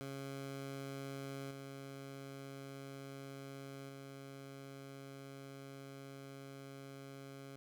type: tone with level steps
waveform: 15% pulse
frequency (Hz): 137.2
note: C#3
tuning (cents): -17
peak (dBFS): -37 / -41 / -43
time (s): 0.01-7.56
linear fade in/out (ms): 0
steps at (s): 1.51 / 3.89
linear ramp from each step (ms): 2
effects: none